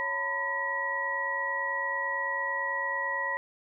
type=tone cluster; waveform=sine; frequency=555 / 915 / 1004 / 1918 Hz; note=C#5 / A#5 / B5 / A#6; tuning=+2 / -32 / +28 / +49 cents; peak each=-38 / -38 / -34 / -30 dBFS; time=0-3.37 s; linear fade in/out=0 ms; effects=none